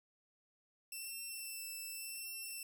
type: tone with vibrato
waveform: 5% pulse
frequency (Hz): 2676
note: E7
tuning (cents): +25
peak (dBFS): -35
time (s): 0.92-2.63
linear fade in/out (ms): 2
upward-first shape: sine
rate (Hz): 0.88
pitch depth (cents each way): 16
effects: none